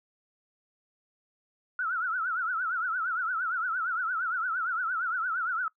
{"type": "tone with vibrato", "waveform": "sine", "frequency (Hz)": 1400, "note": "F6", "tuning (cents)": 4, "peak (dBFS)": -27, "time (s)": [1.79, 5.68], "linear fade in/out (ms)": 2, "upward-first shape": "triangle", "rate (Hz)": 8.7, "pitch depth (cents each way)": 170, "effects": ["noise-tail reverb RT60 0.1 s tail -20 dB re dry"]}